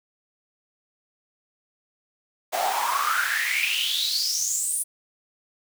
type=noise with high-pass filter sweep; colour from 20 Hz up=pink; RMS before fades=-25 dBFS; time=2.52-4.84 s; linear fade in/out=20 ms; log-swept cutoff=650 to 10000 Hz; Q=9; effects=none